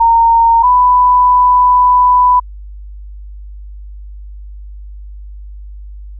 sine tone pair in turn, 921 / 993.6 Hz, A#5 / B5, -21 / +10 cents, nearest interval minor second, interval 131 cents, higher second, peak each -5 dBFS, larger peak neither, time 0-0.63 / 0.63-2.4 s, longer second, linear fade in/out 10 ms, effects added 50 Hz sine -27 dBFS peak until 6.19 s

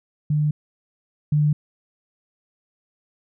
sine tone pair in turn, 150 / 149.27 Hz, D3 / D3, +37 / +29 cents, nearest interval unison, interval 8 cents, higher first, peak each -17 / -15 dBFS, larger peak second, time 0.3-0.51 / 1.32-1.53 s, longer neither, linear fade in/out 5 ms, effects none

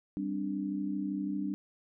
sine chord, G suspended fourth, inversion none, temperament just, 196 / 261.3 / 294 Hz, G3 / C4 / D4, 0 / -2 / +2 cents, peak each -35 / -40 / -34 dBFS, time 0.17-1.54 s, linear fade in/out 0 ms, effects none

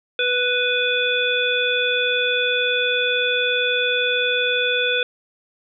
harmonic tone with a mistuned harmonic, 493.9 Hz, B4, in tune, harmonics 1 / 3 / 5 / 7, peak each -23 / -23 / -23 / -23 dBFS, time 0.19-5.03 s, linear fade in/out 2 ms, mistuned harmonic 5, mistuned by +16 cents, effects none

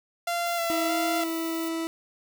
sawtooth tone with vibrato, 682 Hz, F5, 41 cents flat, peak -22 dBFS, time 0.27-1.24 s, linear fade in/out 5 ms, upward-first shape square, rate 1.6 Hz, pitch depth 19 cents each way
violet noise, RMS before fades -41 dBFS, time 0.46-1.69 s, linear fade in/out 5 ms
40% pulse tone with pitch glide, 324.8 to 327.8 Hz, E4 to E4, -26 to -10 cents, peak -27 dBFS, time 0.7-1.87 s, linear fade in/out 0 ms, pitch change +16 cents, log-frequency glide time 0.88-1.23 s
effects none

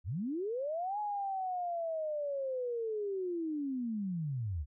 sine linear two-way sweep, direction up then down, 65.2 to 845 to 65.2 Hz, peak -33 dBFS, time 0.04-4.66 s, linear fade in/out 50 ms, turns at 0.99 s, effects none

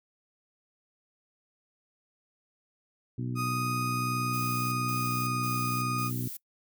harmonic tone, 61.74 Hz, B1, in tune, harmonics 2 / 3 / 4 / 5 / 6, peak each -32 / -41 / -37 / -42 / -47 dBFS, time 3.18-6.28 s, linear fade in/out 5 ms
35% pulse tone with pitch glide, 1244.5 to 1235.2 Hz, D#6 to D#6, 0 to -13 cents, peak -29 dBFS, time 3.35-6.11 s, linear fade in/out 50 ms, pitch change -13 cents, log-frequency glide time 3.69-5.6 s
violet noise bursts, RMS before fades -40 dBFS, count 4, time 4.33-6.37 s, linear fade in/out 5 ms, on 390 ms, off 160 ms
effects noise-tail reverb RT60 0.1 s tail -22 dB re dry

